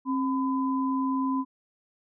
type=tone pair together; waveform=sine; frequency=267 / 1008 Hz; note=C4 / B5; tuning=+35 / +35 cents; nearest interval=octave + major seventh; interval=2300 cents; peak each=-25 / -30 dBFS; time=0.05-1.45 s; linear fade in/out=50 ms; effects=none